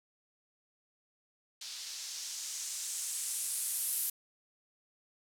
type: noise with low-pass filter sweep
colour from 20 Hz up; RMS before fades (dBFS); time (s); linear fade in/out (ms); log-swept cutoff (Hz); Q
violet; -38; 1.61-4.1; 5; 4500 to 12000; 1.7
effects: none